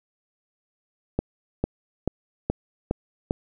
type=accelerating click train; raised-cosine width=2 ms; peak=-9 dBFS; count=6; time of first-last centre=1.19-3.309 s; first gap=450 ms; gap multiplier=0.97; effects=none